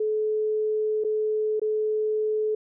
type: tone with dropouts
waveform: sine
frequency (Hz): 430.1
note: A4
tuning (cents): -39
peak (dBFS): -22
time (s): 0-2.55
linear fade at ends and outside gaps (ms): 5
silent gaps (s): 1.039-1.046 / 1.597-1.616
effects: none